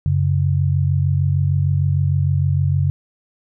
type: tone pair together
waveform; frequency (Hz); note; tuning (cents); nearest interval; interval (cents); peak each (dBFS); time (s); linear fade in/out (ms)
sine; 93.44 / 140; F#2 / C#3; +18 / +18; perfect fifth; 700; -17; 0.06-2.9; 0
effects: none